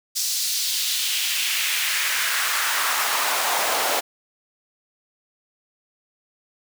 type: noise with high-pass filter sweep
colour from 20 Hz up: pink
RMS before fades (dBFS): -23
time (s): 0.15-4.01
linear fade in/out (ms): 20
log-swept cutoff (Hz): 5400 to 610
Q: 1.7
effects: none